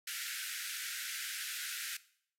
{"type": "band-pass noise", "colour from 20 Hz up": "pink", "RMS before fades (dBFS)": -41, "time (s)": [0.07, 1.97], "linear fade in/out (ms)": 5, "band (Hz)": [1400, 15000], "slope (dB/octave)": 96, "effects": ["noise-tail reverb RT60 0.6 s tail -18 dB re dry"]}